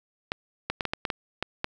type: clicks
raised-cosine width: 0.3 ms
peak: -11 dBFS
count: 9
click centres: 0.319 / 0.7 / 0.808 / 0.853 / 0.935 / 1.052 / 1.102 / 1.426 / 1.644 s
effects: 8-bit